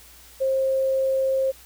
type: tone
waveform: sine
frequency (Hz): 532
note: C5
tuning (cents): +29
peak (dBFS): -19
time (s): 0.4-1.52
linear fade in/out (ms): 20
effects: added 60 Hz sine -53 dBFS peak until 1.65 s + white hiss -49 dBFS RMS until 1.65 s